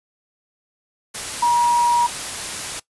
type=tone in noise; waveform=sine; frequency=955 Hz; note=A#5; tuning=42 cents sharp; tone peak=-13 dBFS; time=1.42-2.07 s; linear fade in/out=10 ms; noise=white; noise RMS=-28 dBFS; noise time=1.14-2.8 s; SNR=+12 dB; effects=noise-tail reverb RT60 0.1 s tail -19 dB re dry + resampled to 24000 Hz